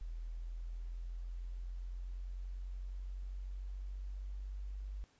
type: linear sweep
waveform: sine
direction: up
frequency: 41.2 to 49.29 Hz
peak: -40 dBFS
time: 0.01-5.04 s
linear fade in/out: 0 ms
effects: pink hiss -70 dBFS RMS until 5.19 s + resampled to 16000 Hz